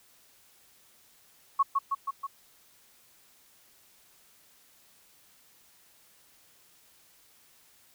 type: tone with echo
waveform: sine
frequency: 1104 Hz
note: C#6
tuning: 7 cents flat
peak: -19 dBFS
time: 1.59-1.63 s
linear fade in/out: 10 ms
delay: 160 ms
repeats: 4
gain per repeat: -3 dB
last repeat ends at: 2.27 s
effects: white hiss -61 dBFS RMS until 7.94 s